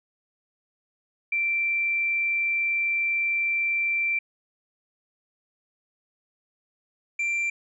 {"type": "tone pair in turn", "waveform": ["sine", "triangle"], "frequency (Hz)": [2349, 2358], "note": ["D7", "D7"], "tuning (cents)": [0, 6], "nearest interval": "unison", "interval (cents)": 6, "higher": "second", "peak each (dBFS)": [-22, -22], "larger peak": "neither", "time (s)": [[1.32, 4.19], [7.19, 7.5]], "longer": "first", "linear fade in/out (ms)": 5, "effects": ["resampled to 22050 Hz"]}